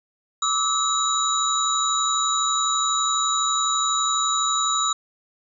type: tone cluster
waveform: sine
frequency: 1166 / 1298 / 3845 / 6990 Hz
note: D6 / E6 / B7 / A8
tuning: -13 / -27 / -47 / -12 cents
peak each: -25 dBFS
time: 0.42-4.93 s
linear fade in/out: 5 ms
effects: none